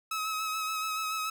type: tone with vibrato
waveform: sawtooth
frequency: 1283 Hz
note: E6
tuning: 47 cents flat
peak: -27 dBFS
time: 0.11-1.3 s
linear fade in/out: 5 ms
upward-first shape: sine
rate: 7 Hz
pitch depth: 25 cents each way
effects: none